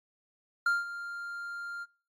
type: tone with ADSR envelope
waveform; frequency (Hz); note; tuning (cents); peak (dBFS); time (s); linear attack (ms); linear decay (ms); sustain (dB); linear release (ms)
triangle; 1396.9; F6; 0; -21; 0.66-1.86; 4; 180; -14; 36
effects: noise-tail reverb RT60 0.5 s tail -24 dB re dry + AAC 64 kbps